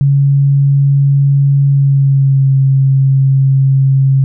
sine tone with pitch glide, 139.6 to 135.16 Hz, C#3 to C#3, +13 to -43 cents, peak -6 dBFS, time 0.01-4.24 s, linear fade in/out 0 ms, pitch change -56 cents, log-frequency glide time 1.67-2.53 s, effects none

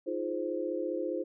sine chord, F minor seventh, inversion third, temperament just, 314.3 / 349.2 / 419.1 / 523.8 Hz, Eb4 / F4 / Ab4 / C5, +18 / 0 / +16 / +2 cents, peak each -37 / -35 / -39 / -35 dBFS, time 0.06-1.24 s, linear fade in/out 20 ms, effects none

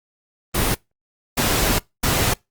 pink noise bursts at uneven times, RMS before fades -19 dBFS, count 3, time 0.54-0.75 / 1.37-1.79 / 2.03-2.34 s, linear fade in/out 10 ms, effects noise-tail reverb RT60 0.2 s tail -25 dB re dry + Opus 24 kbps

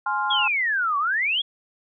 sine chord, F minor, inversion first, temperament just, 838.1 / 1047.7 / 1396.9 Hz, Ab5 / C6 / F6, +16 / +2 / 0 cents, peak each -26 dBFS, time 0.06-0.48 s, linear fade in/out 5 ms
sine exponential two-way sweep, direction down then up, 3411 to 1108.7 to 3411 Hz, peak -20 dBFS, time 0.3-1.42 s, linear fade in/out 10 ms, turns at 0.98 s
effects none

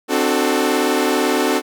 sawtooth chord, D dominant seventh, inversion third, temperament equal with one note detuned, 261.6 / 299.5 / 370 / 440 Hz, C4 / D4 / F#4 / A4, 0 / +34 / 0 / 0 cents, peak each -17 dBFS, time 0.08-1.62 s, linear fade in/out 50 ms, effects none

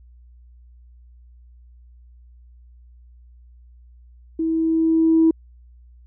sine tone with level ramp, 324.1 Hz, E4, 29 cents flat, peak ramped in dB -19 to -10 dBFS, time 4.39-5.31 s, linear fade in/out 5 ms, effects tanh soft clip ceiling -7 dBFS + added 60 Hz sine -45 dBFS peak until 6.06 s

